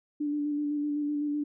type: tone with vibrato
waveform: sine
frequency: 293.7 Hz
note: D4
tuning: in tune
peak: -27 dBFS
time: 0.2-1.44 s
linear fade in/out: 10 ms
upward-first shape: square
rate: 7.9 Hz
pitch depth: 17 cents each way
effects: none